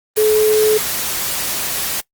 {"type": "tone in noise", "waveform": "sine", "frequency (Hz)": 429.9, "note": "A4", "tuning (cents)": -40, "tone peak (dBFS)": -10, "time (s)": [0.17, 0.78], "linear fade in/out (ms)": 10, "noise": "white", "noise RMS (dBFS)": -21, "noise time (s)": [0.16, 2.01], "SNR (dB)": 8, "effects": ["noise-tail reverb RT60 0.1 s tail -21 dB re dry", "Opus 24 kbps"]}